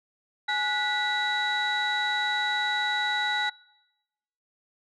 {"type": "tone cluster", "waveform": "sine", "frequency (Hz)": [841, 1465, 1964, 3900], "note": ["G#5", "F#6", "B6", "B7"], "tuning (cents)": [22, -18, -10, -23], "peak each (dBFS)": -29, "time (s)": [0.48, 3.5], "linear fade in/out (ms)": 10, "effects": ["noise-tail reverb RT60 1.0 s tail -25 dB re dry", "tanh soft clip ceiling -18 dBFS"]}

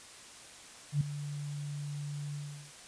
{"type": "tone with ADSR envelope", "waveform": "sine", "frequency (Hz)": 145.5, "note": "D3", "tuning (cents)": -16, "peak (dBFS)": -23, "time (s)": [0.92, 2.72], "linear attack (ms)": 88, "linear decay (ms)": 5, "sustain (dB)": -13, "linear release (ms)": 380, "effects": ["white hiss -51 dBFS RMS until 2.87 s", "resampled to 22050 Hz"]}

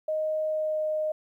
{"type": "tone with pitch glide", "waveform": "sine", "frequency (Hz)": [622.3, 618], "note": ["D#5", "D#5"], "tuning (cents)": [0, -12], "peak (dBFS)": -25, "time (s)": [0.08, 1.12], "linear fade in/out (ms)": 5, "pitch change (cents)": -12, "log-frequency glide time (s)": [0.46, 0.84], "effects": ["11-bit"]}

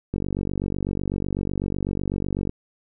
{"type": "click train", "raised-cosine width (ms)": 3, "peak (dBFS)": -13, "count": 114, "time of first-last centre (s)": [0.14, 2.494], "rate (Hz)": 48, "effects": []}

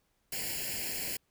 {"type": "noise with comb filter", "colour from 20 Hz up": "white", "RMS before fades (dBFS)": -36, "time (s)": [0.32, 1.17], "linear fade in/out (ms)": 5, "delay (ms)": 0.41, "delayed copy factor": 1, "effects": ["pink hiss -75 dBFS RMS until 1.3 s"]}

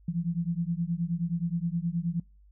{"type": "beating tone pair", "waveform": "sine", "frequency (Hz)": [165.6, 175.1], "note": ["E3", "F3"], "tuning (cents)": [8, 5], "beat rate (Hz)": 9.5, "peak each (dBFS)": -30, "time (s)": [0.08, 2.2], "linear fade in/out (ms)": 5, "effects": ["noise-tail reverb RT60 0.3 s tail -26 dB re dry", "added 50 Hz sine -54 dBFS peak until 2.51 s"]}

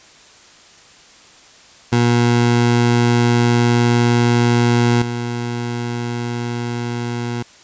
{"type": "tone with level steps", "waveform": "20% pulse", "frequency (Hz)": 119.6, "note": "A#2", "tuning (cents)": 45, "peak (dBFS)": [-7, -16], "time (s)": [1.92, 7.43], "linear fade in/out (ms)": 10, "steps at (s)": 5.02, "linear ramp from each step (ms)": 2, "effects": ["white hiss -45 dBFS RMS until 7.63 s", "resampled to 16000 Hz"]}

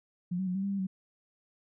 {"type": "tone with pitch steps", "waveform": "sine", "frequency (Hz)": [177.5, 189.3, 181.4, 193.2, 198.5, 197.4, 188.8], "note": ["F3", "F#3", "F#3", "G3", "G3", "G3", "F#3"], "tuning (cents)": [28, 40, -34, -25, 22, 12, 35], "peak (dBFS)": -29, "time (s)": [0.31, 0.87], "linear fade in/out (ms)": 10, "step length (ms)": 80, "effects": []}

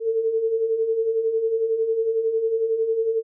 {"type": "beating tone pair", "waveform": "sine", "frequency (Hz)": [440, 451], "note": ["A4", "A4"], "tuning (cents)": [0, 43], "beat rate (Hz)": 11, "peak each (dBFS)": [-28, -20], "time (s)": [0, 3.23], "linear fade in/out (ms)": 50, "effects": []}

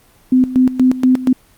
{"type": "tone with tremolo", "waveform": "sine", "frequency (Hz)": 255.9, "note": "C4", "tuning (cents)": -38, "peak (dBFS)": -7, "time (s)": [0.32, 1.33], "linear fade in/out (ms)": 5, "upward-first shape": "square", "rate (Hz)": 4.2, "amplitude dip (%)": 80, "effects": ["pink hiss -50 dBFS RMS until 1.57 s", "Opus 24 kbps"]}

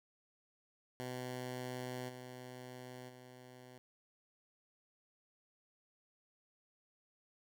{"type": "tone with level steps", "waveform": "10% pulse", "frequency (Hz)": 126.1, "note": "B2", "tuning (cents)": 36, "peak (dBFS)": [-33, -40, -46], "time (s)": [1, 3.78], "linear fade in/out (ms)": 0, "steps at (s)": [2.08, 3.08], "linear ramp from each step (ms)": 20, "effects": []}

